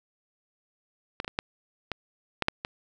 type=clicks; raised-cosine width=0.3 ms; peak=-14 / -22 / -16 / -10 / -14 / -9 / -6 / -15 dBFS; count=8; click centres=1.201 / 1.246 / 1.279 / 1.389 / 1.917 / 2.423 / 2.484 / 2.649 s; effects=none